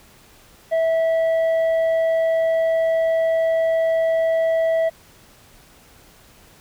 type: tone with tanh clipping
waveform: triangle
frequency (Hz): 653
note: E5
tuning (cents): -17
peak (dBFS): -17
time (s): 0.71-4.9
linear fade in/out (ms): 20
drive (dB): 9
effects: pink hiss -50 dBFS RMS until 6.6 s